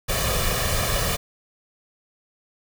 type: noise with comb filter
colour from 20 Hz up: pink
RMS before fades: -23 dBFS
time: 0.08-1.17 s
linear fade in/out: 20 ms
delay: 1.7 ms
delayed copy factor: +0.7
effects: none